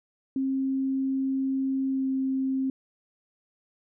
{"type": "tone with pitch glide", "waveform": "sine", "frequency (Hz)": [267.3, 265.3], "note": ["C4", "C4"], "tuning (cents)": [37, 24], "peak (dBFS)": -24, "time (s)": [0.36, 2.7], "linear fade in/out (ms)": 2, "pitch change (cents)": -13, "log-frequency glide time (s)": [1.89, 2.07], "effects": []}